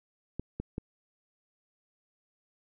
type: clicks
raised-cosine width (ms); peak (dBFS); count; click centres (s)
3; -21; 3; 0.396 / 0.6 / 0.781
effects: none